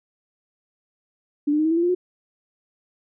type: tone with pitch steps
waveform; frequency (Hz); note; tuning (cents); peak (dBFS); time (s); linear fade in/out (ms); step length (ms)
sine; 291.4 / 300.6 / 310.2 / 320 / 330.1 / 340.6 / 351.4 / 362.5; D4 / D4 / D#4 / D#4 / E4 / F4 / F4 / F#4; -13 / +40 / -5 / +49 / +2 / -43 / +11 / -35; -17; 1.47-1.95; 10; 60
effects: none